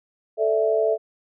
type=chord; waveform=sine; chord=A suspended fourth; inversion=none; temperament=equal; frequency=440 / 587.3 / 659.3 Hz; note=A4 / D5 / E5; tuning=0 / 0 / 0 cents; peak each=-21 / -26 / -21 dBFS; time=0.37-0.98 s; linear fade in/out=50 ms; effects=none